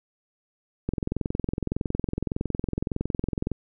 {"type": "click train", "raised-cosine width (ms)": 3, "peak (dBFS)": -13, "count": 58, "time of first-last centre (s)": [0.89, 3.517], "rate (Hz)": 21.7, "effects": []}